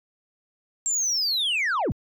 sine linear sweep, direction down, 7510 to 61.74 Hz, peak -19 dBFS, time 0.86-1.92 s, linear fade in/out 0 ms, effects tanh soft clip ceiling -21 dBFS

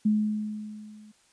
sine tone with level ramp, 212.6 Hz, G#3, 41 cents sharp, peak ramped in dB -18 to -48 dBFS, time 0.05-1.12 s, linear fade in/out 10 ms, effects white hiss -63 dBFS RMS until 1.32 s + resampled to 22050 Hz

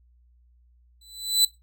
sawtooth tone with exponential growth, 3995 Hz, B7, 19 cents sharp, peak -11 dBFS, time 1.01-1.45 s, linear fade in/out 5 ms, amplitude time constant 94 ms, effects noise-tail reverb RT60 0.2 s tail -17 dB re dry + added 60 Hz sine -56 dBFS peak until 1.62 s

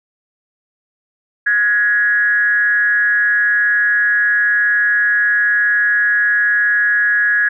sine tone with frequency modulation, 1669 Hz, G#6, 8 cents sharp, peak -11 dBFS, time 1.46-7.49 s, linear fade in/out 10 ms, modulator 223 Hz, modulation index 0.53, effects none

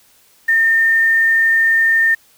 sine tone with quantisation, 1814 Hz, A#6, 48 cents flat, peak -10 dBFS, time 0.48-2.15 s, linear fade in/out 10 ms, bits 6, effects white hiss -52 dBFS RMS until 2.37 s

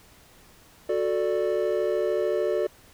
triangle chord, D major, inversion first, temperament just, 367.1 / 440.5 / 587.3 Hz, F#4 / A4 / D5, -14 / +2 / 0 cents, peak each -25 dBFS, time 0.89-2.67 s, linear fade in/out 5 ms, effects pink hiss -54 dBFS RMS until 2.93 s

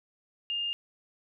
sine tone, 2818 Hz, F7, 15 cents sharp, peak -29 dBFS, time 0.5-0.73 s, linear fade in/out 0 ms, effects none

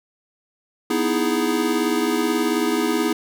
square chord, E major seventh, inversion second, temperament equal, 246.9 / 311.1 / 329.6 / 415.3 Hz, B3 / D#4 / E4 / G#4, 0 / 0 / 0 / 0 cents, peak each -25 dBFS, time 0.9-3.13 s, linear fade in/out 5 ms, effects none

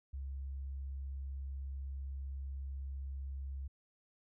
sine tone, 67.9 Hz, C#2, 35 cents flat, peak -39 dBFS, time 0.13-3.68 s, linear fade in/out 10 ms, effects none

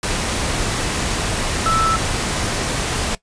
sine tone in noise, 1318.5 Hz, E6, in tune, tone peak -15 dBFS, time 1.66-1.96 s, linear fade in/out 2 ms, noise pink, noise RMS -21 dBFS, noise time 0.03-3.15 s, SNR +3 dB, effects noise-tail reverb RT60 0.1 s tail -18 dB re dry + resampled to 22050 Hz

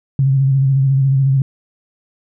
sine tone with vibrato, 135.3 Hz, C#3, 42 cents flat, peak -10 dBFS, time 0.19-1.42 s, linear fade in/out 2 ms, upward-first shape square, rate 14 Hz, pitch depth 32 cents each way, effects none

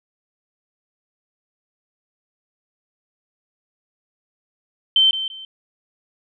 sine tone with echo, 3100 Hz, G7, 20 cents flat, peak -11 dBFS, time 4.96-5.11 s, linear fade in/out 2 ms, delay 170 ms, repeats 2, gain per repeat -11 dB, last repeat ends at 5.45 s, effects none

